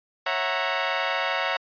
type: chord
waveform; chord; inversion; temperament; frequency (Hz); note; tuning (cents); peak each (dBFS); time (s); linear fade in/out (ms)
15% pulse; F# dominant seventh; second; equal with one note detuned; 548.6 / 659.3 / 740 / 932.3; C#5 / E5 / F#5 / A#5; -18 / 0 / 0 / 0; -23; 0.26-1.57; 5
effects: resampled to 11025 Hz